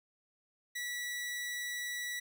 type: tone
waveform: sawtooth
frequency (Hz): 1948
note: B6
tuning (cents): -24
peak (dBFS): -33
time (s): 0.75-2.2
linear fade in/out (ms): 10
effects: none